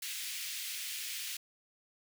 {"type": "high-pass noise", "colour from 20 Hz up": "pink", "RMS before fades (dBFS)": -40, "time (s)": [0.02, 1.37], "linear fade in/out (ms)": 5, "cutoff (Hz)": 2200, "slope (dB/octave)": 24, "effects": []}